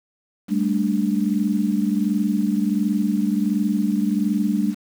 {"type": "chord", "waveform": "sine", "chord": "G suspended second", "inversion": "none", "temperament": "equal with one note detuned", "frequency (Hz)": [198.62, 220, 293.7], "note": ["G3", "A3", "D4"], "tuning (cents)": [23, 0, 0], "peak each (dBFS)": [-21, -22, -24], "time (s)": [0.48, 4.75], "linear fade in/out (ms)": 50, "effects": ["7-bit"]}